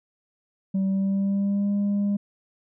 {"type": "tone with pitch glide", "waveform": "sine", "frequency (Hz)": [192.6, 202.4], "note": ["G3", "G#3"], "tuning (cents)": [-30, -44], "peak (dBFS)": -18, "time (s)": [0.74, 2.17], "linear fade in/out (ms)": 10, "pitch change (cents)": 86, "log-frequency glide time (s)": [0.86, 1.71], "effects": ["tanh soft clip ceiling -20 dBFS"]}